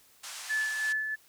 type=band-pass noise; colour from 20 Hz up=white; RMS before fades=-42 dBFS; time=0.23-0.93 s; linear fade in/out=10 ms; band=750 to 9100 Hz; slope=24 dB/octave
type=tone with tremolo; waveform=sine; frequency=1735 Hz; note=A6; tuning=25 cents flat; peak=-26 dBFS; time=0.49-1.16 s; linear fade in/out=20 ms; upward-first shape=sine; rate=3 Hz; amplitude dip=45%
effects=white hiss -61 dBFS RMS until 1.28 s

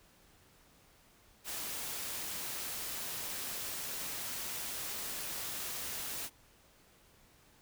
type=noise; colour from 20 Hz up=white; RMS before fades=-40 dBFS; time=1.44-6.3 s; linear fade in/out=50 ms; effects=pink hiss -64 dBFS RMS until 7.61 s

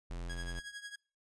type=tone; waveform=square; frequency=43.16 Hz; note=F1; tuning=20 cents flat; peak=-39 dBFS; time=0.1-0.6 s; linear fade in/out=10 ms
type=tone with tremolo; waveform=sawtooth; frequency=1652 Hz; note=G#6; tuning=10 cents flat; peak=-37 dBFS; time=0.29-0.96 s; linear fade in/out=10 ms; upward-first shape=triangle; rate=11 Hz; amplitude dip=85%
effects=noise-tail reverb RT60 0.4 s tail -26 dB re dry + resampled to 22050 Hz

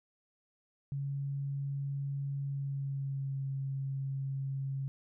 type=tone with pitch glide; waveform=sine; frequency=139.4 to 136.06 Hz; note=C#3 to C#3; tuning=+10 to -32 cents; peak=-33 dBFS; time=0.92-4.88 s; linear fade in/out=0 ms; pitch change=-42 cents; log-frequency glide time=2.44-3.44 s; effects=none

